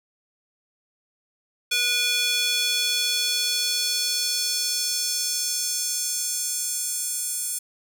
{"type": "tone with high-pass filter sweep", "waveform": "square", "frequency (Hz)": 487.2, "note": "B4", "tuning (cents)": -24, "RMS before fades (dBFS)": -25, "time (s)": [1.71, 7.59], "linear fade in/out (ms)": 10, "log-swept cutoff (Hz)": [2800, 8600], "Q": 1.9, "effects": []}